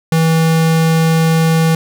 square tone, 162.3 Hz, E3, 27 cents flat, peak -10 dBFS, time 0.12-1.75 s, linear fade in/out 2 ms, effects none

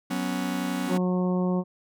45% pulse chord, F# suspended fourth, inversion none, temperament just, 185 / 246.7 / 277.5 Hz, F#3 / B3 / C#4, 0 / -2 / +2 cents, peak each -31 dBFS, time 0.1-0.98 s, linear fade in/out 10 ms
harmonic tone, 181.7 Hz, F#3, 31 cents flat, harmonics 1 / 2 / 3 / 4 / 5 / 6, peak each -23 / -30 / -33 / -39 / -39 / -40 dBFS, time 0.87-1.64 s, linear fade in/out 50 ms
effects none

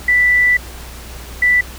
sine tone pair in turn, 1975.5 / 1975.5 Hz, B6 / B6, 0 / 0 cents, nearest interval unison, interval 0 cents, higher neither, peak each -9 dBFS, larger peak neither, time 0.08-0.57 / 1.42-1.61 s, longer first, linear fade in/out 5 ms, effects added 60 Hz sine -32 dBFS peak until 1.78 s + pink hiss -35 dBFS RMS until 1.78 s

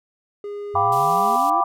triangle tone, 409.5 Hz, G#4, 24 cents flat, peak -26 dBFS, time 0.44-1.36 s, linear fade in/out 2 ms
triangle exponential sweep, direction up, 92.5 to 357.5 Hz, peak -28 dBFS, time 0.74-1.61 s, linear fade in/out 5 ms
sine chord, G dominant seventh, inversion third, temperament equal, 698.5 / 784 / 987.8 / 1174.7 Hz, F5 / G5 / B5 / D6, 0 / 0 / 0 / 0 cents, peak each -23 / -21 / -22 / -20 dBFS, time 0.75-1.64 s, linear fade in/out 5 ms
white band-pass noise, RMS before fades -40 dBFS, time 0.92-1.5 s, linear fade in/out 2 ms, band 2500 to 15000 Hz, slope 48 dB/octave
effects none

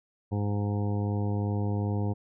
harmonic tone, 102.6 Hz, G#2, 21 cents flat, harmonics 1 / 2 / 3 / 4 / 5 / 7 / 8 / 9, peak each -27 / -33 / -37 / -39 / -41 / -44 / -45 / -46 dBFS, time 0.31-2.14 s, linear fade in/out 20 ms, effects none

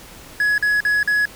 triangle tone bursts, 1683 Hz, G#6, 23 cents sharp, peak -13 dBFS, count 4, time 0.4-1.255 s, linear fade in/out 2 ms, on 180 ms, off 45 ms, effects pink hiss -41 dBFS RMS until 1.35 s

